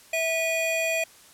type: tone pair together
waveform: square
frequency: 652.8 / 2462 Hz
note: E5 / D#7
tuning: -17 / -19 cents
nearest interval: octave + major seventh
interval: 2298 cents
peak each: -27 dBFS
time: 0.13-1.04 s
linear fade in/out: 5 ms
effects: white hiss -52 dBFS RMS until 1.33 s + low-pass 12000 Hz 12 dB/octave